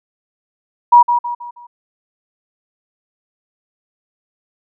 sine tone with echo, 960 Hz, B5, 49 cents flat, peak -3 dBFS, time 0.92-1.03 s, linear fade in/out 10 ms, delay 160 ms, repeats 4, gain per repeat -8 dB, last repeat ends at 1.67 s, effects none

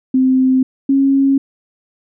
sine tone pair in turn, 260 / 273.2 Hz, C4 / C#4, -11 / -25 cents, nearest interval minor second, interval 86 cents, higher second, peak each -9 dBFS, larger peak neither, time 0.14-0.63 / 0.89-1.38 s, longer neither, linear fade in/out 5 ms, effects none

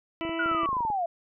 harmonic tone, 330 Hz, E4, 2 cents sharp, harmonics 1 / 2 / 3 / 4 / 6 / 7 / 8 / 9, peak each -31 / -36 / -39 / -41 / -42 / -43 / -44 / -42 dBFS, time 0.21-0.66 s, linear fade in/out 0 ms
clicks, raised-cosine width 2 ms, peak -27 dBFS, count 12, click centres 0.251 / 0.294 / 0.46 / 0.515 / 0.548 / 0.633 / 0.69 / 0.73 / 0.768 / 0.806 / 0.851 / 0.902 s
sine linear sweep, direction down, 1465 to 660 Hz, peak -25 dBFS, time 0.39-1.06 s, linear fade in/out 5 ms
effects none

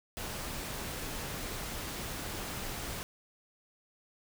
pink noise, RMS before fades -39 dBFS, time 0.17-3.03 s, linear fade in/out 0 ms, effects none

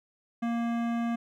sine tone with hard clipping, 233.7 Hz, A#3, 5 cents sharp, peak -29 dBFS, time 0.42-1.16 s, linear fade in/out 10 ms, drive 16 dB, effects none

